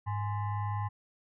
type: tone with frequency modulation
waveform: sine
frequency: 103.2 Hz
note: G#2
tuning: 10 cents flat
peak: -30 dBFS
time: 0.06-0.89 s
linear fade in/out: 20 ms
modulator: 936 Hz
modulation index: 0.75
effects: none